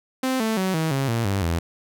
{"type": "tone with pitch steps", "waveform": "sawtooth", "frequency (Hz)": [260.1, 221.3, 188.22, 160.11, 136.2, 115.86, 98.56, 83.84], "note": ["C4", "A3", "F#3", "D#3", "C#3", "A#2", "G2", "E2"], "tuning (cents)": [-10, 10, 30, 50, -30, -10, 10, 30], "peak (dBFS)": -17, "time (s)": [0.23, 1.59], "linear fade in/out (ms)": 5, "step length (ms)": 170, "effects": []}